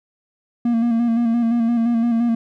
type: tone with vibrato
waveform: triangle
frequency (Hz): 233.1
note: A#3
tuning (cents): 0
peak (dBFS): -13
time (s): 0.65-2.35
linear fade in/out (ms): 5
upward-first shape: square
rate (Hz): 5.8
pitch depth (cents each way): 33
effects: none